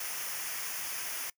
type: noise with comb filter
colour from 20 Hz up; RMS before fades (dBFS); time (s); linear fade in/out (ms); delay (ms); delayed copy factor
white; -37; 0-1.3; 5; 0.25; -0.65
effects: noise-tail reverb RT60 0.1 s tail -22 dB re dry